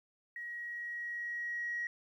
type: tone with level ramp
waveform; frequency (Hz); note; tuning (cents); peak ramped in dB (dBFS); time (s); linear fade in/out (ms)
sine; 1901; A#6; +33; -40 to -33; 0.36-1.87; 2
effects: tanh soft clip ceiling -29 dBFS + 12-bit